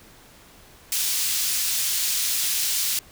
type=high-pass noise; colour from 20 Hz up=pink; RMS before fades=-24 dBFS; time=0.92-2.99 s; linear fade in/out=2 ms; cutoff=4100 Hz; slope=12 dB/octave; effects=pink hiss -50 dBFS RMS until 3.11 s